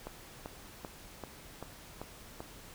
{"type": "click train", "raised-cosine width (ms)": 1, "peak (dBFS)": -26, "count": 7, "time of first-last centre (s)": [0.07, 2.405], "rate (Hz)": 2.57, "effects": ["pink hiss -52 dBFS RMS until 2.74 s"]}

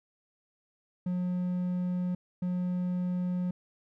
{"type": "tone pair in turn", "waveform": "triangle", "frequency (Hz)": [180, 180], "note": ["F#3", "F#3"], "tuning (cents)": [-47, -47], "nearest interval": "unison", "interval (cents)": 0, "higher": "neither", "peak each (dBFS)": -26, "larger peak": "neither", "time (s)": [[1.06, 2.15], [2.42, 3.51]], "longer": "neither", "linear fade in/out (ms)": 5, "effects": []}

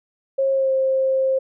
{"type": "tone with pitch glide", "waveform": "sine", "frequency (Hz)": [540, 529.8], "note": ["C#5", "C5"], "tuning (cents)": [-45, 22], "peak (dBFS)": -16, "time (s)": [0.38, 1.39], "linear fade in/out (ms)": 10, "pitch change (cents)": -33, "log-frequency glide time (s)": [0.52, 0.72], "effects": []}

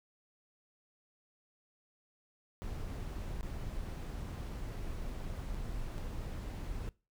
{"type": "noise with dropouts", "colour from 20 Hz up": "brown", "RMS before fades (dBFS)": -40, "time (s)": [2.62, 6.89], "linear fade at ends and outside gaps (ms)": 0, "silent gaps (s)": [[3.409, 3.43], [5.546, 5.552], [5.981, 5.985]], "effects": ["noise-tail reverb RT60 0.3 s tail -22 dB re dry"]}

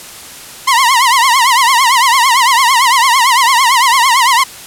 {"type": "tone with vibrato", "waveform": "sawtooth", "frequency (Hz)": 1003, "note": "B5", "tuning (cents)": 26, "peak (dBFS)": -3, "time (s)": [0.67, 4.44], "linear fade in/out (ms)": 10, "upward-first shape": "triangle", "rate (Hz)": 8.9, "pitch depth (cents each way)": 190, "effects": ["white hiss -31 dBFS RMS until 4.66 s", "low-pass 12000 Hz 12 dB/octave"]}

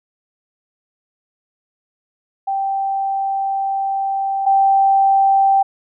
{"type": "tone pair in turn", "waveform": "sine", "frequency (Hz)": [782, 782], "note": ["G5", "G5"], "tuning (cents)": [-4, -4], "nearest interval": "unison", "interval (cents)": 0, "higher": "neither", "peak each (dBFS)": [-17, -10], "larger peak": "second", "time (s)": [[2.47, 4.46], [4.46, 5.63]], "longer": "first", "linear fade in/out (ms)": 10, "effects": []}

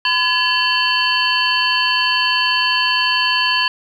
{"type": "tone cluster", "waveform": "sine", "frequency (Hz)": [1011, 1697, 2712, 3053, 4481], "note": ["B5", "G#6", "E7", "G7", "C#8"], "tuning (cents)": [40, 37, 49, -46, 18], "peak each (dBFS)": -20, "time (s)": [0.05, 3.68], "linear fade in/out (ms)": 2, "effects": ["tanh soft clip ceiling -2 dBFS", "8-bit"]}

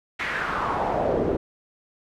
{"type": "noise with band-pass filter sweep", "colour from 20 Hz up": "brown", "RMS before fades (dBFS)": -25, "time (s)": [0.19, 1.37], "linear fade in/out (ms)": 10, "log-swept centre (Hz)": [2200, 380], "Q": 2.9, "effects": []}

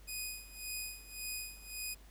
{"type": "tone with tremolo", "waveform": "10% pulse", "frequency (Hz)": 2489, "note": "D#7", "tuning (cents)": 0, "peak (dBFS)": -29, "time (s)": [0.07, 1.95], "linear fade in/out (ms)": 20, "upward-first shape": "sine", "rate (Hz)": 1.8, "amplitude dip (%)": 85, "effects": ["added 50 Hz sine -54 dBFS peak until 2.1 s", "pink hiss -63 dBFS RMS until 2.1 s"]}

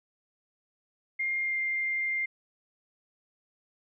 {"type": "tone with pitch glide", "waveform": "sine", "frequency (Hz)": [2119, 2104], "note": ["C7", "C7"], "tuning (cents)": [21, 9], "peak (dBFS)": -27, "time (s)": [1.19, 2.26], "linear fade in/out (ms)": 10, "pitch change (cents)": -12, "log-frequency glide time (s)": [1.42, 1.56], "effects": []}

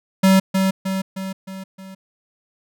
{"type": "tone with echo", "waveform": "square", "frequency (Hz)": 191, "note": "G3", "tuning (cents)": -45, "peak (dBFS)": -11, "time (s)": [0.23, 0.4], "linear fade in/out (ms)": 10, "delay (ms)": 310, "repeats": 5, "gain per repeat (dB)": -5, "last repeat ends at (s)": 1.95, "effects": []}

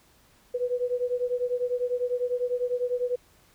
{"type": "beating tone pair", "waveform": "sine", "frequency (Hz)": [490, 500], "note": ["B4", "B4"], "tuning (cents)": [-14, 21], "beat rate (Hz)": 10, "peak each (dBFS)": [-27, -29], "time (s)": [0.54, 3.16], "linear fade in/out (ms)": 10, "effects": ["pink hiss -60 dBFS RMS until 3.54 s"]}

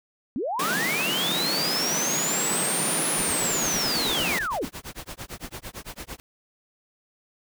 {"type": "linear two-way sweep", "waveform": "sine", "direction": "up then down", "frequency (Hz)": [207.3, 10000, 207.3], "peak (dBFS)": -25, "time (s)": [0.36, 4.65], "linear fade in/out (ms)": 0, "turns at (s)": 3.09}
{"type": "high-pass noise", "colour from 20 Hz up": "pink", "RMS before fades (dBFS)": -28, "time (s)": [0.59, 4.39], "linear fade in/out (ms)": 5, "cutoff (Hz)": 150, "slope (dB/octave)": 48}
{"type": "noise with tremolo", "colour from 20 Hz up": "pink", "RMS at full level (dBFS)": -35, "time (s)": [3.17, 6.2], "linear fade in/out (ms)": 0, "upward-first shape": "sine", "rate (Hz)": 8.9, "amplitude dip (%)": 100}
{"effects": []}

